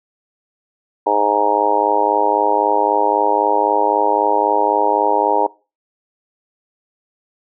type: harmonic tone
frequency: 103.83 Hz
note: G#2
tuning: in tune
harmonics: 3 / 4 / 5 / 6 / 7 / 8 / 9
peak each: -26 / -21 / -22 / -22 / -24 / -18 / -17 dBFS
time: 1.06-5.47 s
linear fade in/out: 10 ms
effects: noise-tail reverb RT60 0.3 s tail -21 dB re dry